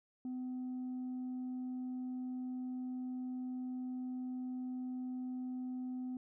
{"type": "tone", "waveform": "sine", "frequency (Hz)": 253.6, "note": "B3", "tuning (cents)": 46, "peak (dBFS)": -36, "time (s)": [0.25, 6.17], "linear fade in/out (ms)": 2, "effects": ["tanh soft clip ceiling -37 dBFS"]}